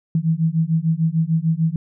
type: beating tone pair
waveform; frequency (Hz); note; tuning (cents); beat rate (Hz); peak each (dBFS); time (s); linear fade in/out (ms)
sine; 158.9 / 165.6; D#3 / E3; +37 / +8; 6.7; -19; 0.15-1.76; 2
effects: none